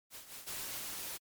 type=noise with tremolo; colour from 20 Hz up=white; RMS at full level=-47 dBFS; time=0.1-0.83 s; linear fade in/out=50 ms; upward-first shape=sine; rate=4.8 Hz; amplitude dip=65%
type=noise; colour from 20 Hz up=white; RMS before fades=-42 dBFS; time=0.46-1.18 s; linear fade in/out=20 ms
effects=MP3 96 kbps